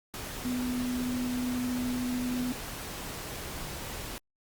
sine tone in noise, 248.7 Hz, B3, 12 cents sharp, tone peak -29 dBFS, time 0.45-2.52 s, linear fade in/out 0 ms, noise pink, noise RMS -39 dBFS, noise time 0.14-4.18 s, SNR +7 dB, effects Opus 48 kbps

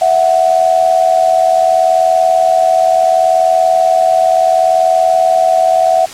sine tone pair together, 659.3 / 740 Hz, E5 / F#5, 0 / 0 cents, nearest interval major second, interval 200 cents, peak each -10 dBFS, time 0.01-6.06 s, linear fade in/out 10 ms, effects white hiss -29 dBFS RMS until 6.13 s + low-pass 8000 Hz 12 dB/octave

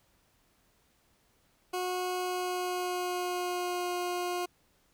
20% pulse tone with pitch glide, 363.8 to 356.1 Hz, F#4 to F4, -29 to +34 cents, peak -26 dBFS, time 1.73-4.46 s, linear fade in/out 10 ms, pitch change -37 cents, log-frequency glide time 2.17-3.93 s, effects pink hiss -69 dBFS RMS until 4.93 s

